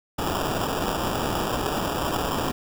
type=noise with sample-and-hold; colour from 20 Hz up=white; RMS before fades=-26 dBFS; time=0.18-2.52 s; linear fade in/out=10 ms; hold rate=2100 Hz; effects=none